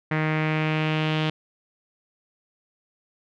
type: tone with low-pass filter sweep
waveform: sawtooth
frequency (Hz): 155.7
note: D#3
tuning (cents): +2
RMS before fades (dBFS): -24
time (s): 0.11-1.3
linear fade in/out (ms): 5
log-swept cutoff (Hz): 2000 to 3200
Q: 3.2
effects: none